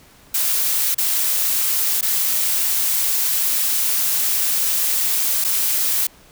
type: noise with dropouts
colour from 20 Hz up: blue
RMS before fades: -19 dBFS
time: 0.34-6.07 s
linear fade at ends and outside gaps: 5 ms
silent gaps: 0.946-0.981 / 2.011-2.026 / 5.442-5.446 s
effects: pink hiss -49 dBFS RMS until 6.31 s